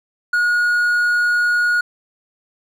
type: tone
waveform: triangle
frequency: 1445 Hz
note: F#6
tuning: 41 cents flat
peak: -12 dBFS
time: 0.33-1.81 s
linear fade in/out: 5 ms
effects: none